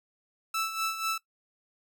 sawtooth tone with tremolo, 1318.5 Hz, E6, in tune, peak -23 dBFS, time 0.54-1.18 s, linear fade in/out 5 ms, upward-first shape sine, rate 4.1 Hz, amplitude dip 65%, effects noise-tail reverb RT60 0.1 s tail -19 dB re dry

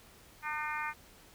harmonic tone, 302.7 Hz, D#4, 48 cents flat, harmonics 3 / 4 / 5 / 6 / 7 / 8, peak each -39 / -40 / -41 / -42 / -42 / -43 dBFS, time 0.42-0.94 s, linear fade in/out 50 ms, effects pink hiss -58 dBFS RMS until 1.34 s

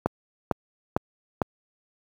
click train, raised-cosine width 1 ms, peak -7 dBFS, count 4, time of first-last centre 0.06-1.417 s, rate 2.21 Hz, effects high-pass 80 Hz 12 dB/octave + 8-bit

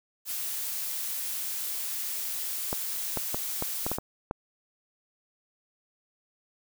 blue noise, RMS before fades -33 dBFS, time 0.25-3.99 s, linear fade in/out 50 ms
clicks, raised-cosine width 1 ms, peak -16 dBFS, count 8, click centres 2.729 / 3.173 / 3.345 / 3.624 / 3.865 / 3.916 / 3.985 / 4.311 s
effects none

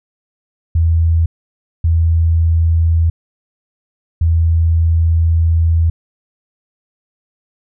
sine tone bursts at uneven times, 82.41 Hz, E2, in tune, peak -9 dBFS, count 3, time 0.75-1.26 / 1.84-3.1 / 4.21-5.9 s, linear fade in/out 5 ms, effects none

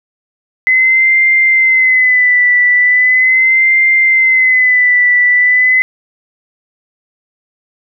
sine tone with vibrato, 2031 Hz, B6, 48 cents sharp, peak -6 dBFS, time 0.67-5.82 s, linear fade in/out 0 ms, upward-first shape sine, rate 0.39 Hz, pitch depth 53 cents each way, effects none

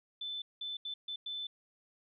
sine tone bursts at uneven times, 3520 Hz, A7, in tune, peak -37 dBFS, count 5, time 0.21-0.42 / 0.61-0.77 / 0.85-0.94 / 1.08-1.16 / 1.26-1.47 s, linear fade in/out 5 ms, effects none

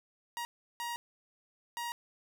sawtooth tone bursts at uneven times, 947 Hz, A#5, 27 cents sharp, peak -32 dBFS, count 3, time 0.37-0.45 / 0.8-0.96 / 1.77-1.92 s, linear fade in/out 0 ms, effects none

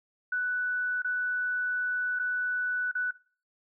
sine tone with dropouts, 1486 Hz, F#6, 7 cents sharp, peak -26 dBFS, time 0.32-3.11 s, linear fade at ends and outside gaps 5 ms, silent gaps 1.021-1.045 / 2.191-2.195 / 2.915-2.951 s, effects noise-tail reverb RT60 0.4 s tail -20 dB re dry

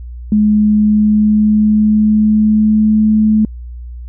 sine tone with pitch glide, 211.1 to 215.5 Hz, G#3 to A3, +29 to -36 cents, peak -7 dBFS, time 0.32-3.45 s, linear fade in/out 2 ms, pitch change +35 cents, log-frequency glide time 0.69-3.09 s, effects added 60 Hz sine -25 dBFS peak until 4.08 s

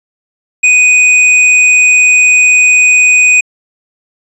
sine tone with tanh clipping, 2489 Hz, D#7, in tune, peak -5 dBFS, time 0.63-3.41 s, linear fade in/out 10 ms, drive 16 dB, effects resampled to 24000 Hz

